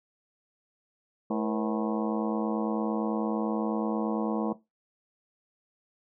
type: harmonic tone with a mistuned harmonic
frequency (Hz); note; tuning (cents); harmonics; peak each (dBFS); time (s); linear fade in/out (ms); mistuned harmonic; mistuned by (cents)
108.7; A2; -21; 2 / 3 / 4 / 5 / 6 / 7 / 8 / 9 / 10; -29 / -33 / -35 / -37 / -39 / -40 / -41 / -42 / -43; 1.3-4.53; 5; 4; +150
effects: noise-tail reverb RT60 0.2 s tail -17 dB re dry